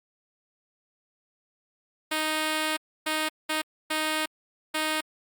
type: tone bursts at uneven times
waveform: 5% pulse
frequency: 311.1 Hz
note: D#4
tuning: in tune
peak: -14 dBFS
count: 5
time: 2.11-2.77 / 3.06-3.29 / 3.49-3.62 / 3.9-4.26 / 4.74-5.01 s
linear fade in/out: 10 ms
effects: Opus 48 kbps